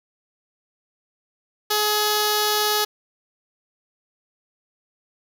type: tone with notch filter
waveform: 5% pulse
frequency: 421.8 Hz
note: G#4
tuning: 27 cents sharp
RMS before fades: -21 dBFS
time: 1.7-2.85 s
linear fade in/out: 10 ms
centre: 2300 Hz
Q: 1.4
effects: none